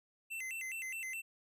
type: tone with vibrato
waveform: square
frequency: 2349 Hz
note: D7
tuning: in tune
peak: -40 dBFS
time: 0.3-1.22 s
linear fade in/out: 20 ms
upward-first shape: square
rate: 4.8 Hz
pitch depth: 230 cents each way
effects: none